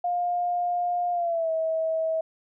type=tone with pitch glide; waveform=sine; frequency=707 to 644.6 Hz; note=F5 to E5; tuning=+21 to -39 cents; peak=-23 dBFS; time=0.04-2.21 s; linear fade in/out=5 ms; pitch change=-160 cents; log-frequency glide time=1.12-1.51 s; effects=none